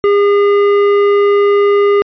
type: tone with hard clipping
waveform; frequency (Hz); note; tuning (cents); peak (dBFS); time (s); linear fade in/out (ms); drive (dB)
triangle; 406; G#4; -39; -9; 0.04-2.02; 0; 14
effects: resampled to 11025 Hz